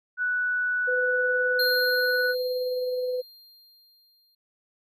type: tone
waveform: sine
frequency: 1480 Hz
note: F#6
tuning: in tune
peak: -23 dBFS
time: 0.17-2.35 s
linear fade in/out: 50 ms
type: tone with tremolo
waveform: sine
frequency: 502 Hz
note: B4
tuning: 28 cents sharp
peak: -24 dBFS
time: 0.87-3.22 s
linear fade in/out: 20 ms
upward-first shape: sine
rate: 19 Hz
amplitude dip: 25%
type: tone with exponential decay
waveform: square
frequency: 4200 Hz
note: C8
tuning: 6 cents sharp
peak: -24 dBFS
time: 1.59-4.35 s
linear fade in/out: 5 ms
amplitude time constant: 600 ms
effects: none